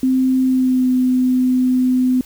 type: tone with pitch glide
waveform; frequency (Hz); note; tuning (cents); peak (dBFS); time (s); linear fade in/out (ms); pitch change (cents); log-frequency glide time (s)
sine; 259.7 to 254.2; C4 to C4; -13 to -50; -12; 0.03-2.21; 2; -37; 0.44-0.89
effects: added 50 Hz sine -47 dBFS peak until 2.25 s + white hiss -44 dBFS RMS until 2.25 s